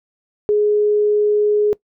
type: tone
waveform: sine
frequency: 418.2 Hz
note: G#4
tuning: 12 cents sharp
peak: -12 dBFS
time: 0.49-1.73 s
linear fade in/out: 0 ms
effects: noise-tail reverb RT60 0.1 s tail -21 dB re dry